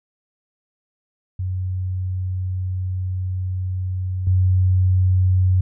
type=tone with level steps; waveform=sine; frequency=92.5 Hz; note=F#2; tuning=in tune; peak=-21 / -13 dBFS; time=1.39-5.61 s; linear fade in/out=5 ms; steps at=4.27 s; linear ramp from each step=2 ms; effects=none